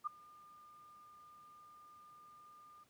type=tone with ADSR envelope; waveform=sine; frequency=1206 Hz; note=D6; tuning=46 cents sharp; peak=-33 dBFS; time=0.04-2.84 s; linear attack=28 ms; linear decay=8 ms; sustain=-24 dB; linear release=10 ms; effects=pink hiss -72 dBFS RMS until 2.89 s + high-pass 100 Hz 12 dB/octave